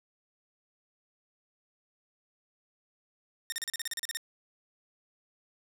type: tone bursts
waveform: 10% pulse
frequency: 1835 Hz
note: A#6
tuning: 28 cents flat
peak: -23 dBFS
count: 12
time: 3.5-4.171 s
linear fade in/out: 0 ms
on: 22 ms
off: 37 ms
effects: none